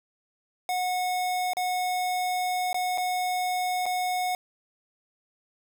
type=tone with dropouts; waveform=square; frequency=730 Hz; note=F#5; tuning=24 cents flat; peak=-26 dBFS; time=0.69-4.35 s; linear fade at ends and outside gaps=1 ms; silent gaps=1.534-1.569 / 2.73-2.744 / 2.976-2.981 / 3.857-3.863 s; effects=none